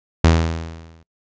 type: tone with exponential decay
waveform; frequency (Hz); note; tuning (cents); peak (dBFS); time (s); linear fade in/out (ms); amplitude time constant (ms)
sawtooth; 82; E2; -9; -4; 0.24-1.03; 5; 170
effects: noise-tail reverb RT60 0.1 s tail -25 dB re dry + resampled to 16000 Hz